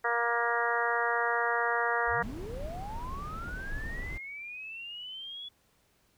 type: harmonic tone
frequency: 235.6 Hz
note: A#3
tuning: 19 cents sharp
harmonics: 2 / 3 / 4 / 5 / 6 / 7 / 8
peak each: -34 / -34 / -34 / -34 / -34 / -34 / -34 dBFS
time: 0.04-2.23 s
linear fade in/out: 10 ms
type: linear sweep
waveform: sine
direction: up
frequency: 30.82 to 3414 Hz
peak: -39 dBFS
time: 2.07-5.49 s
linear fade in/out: 10 ms
type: noise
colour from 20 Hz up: brown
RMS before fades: -39 dBFS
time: 2.22-4.18 s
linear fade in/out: 5 ms
effects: pink hiss -69 dBFS RMS until 6.17 s